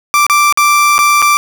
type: tone with dropouts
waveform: 30% pulse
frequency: 1174.7 Hz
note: D6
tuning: in tune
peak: -4 dBFS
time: 0.14-1.37 s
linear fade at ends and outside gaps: 0 ms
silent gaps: 0.266-0.298 / 0.525-0.574 / 0.981-0.989 / 1.219-1.224 s
effects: none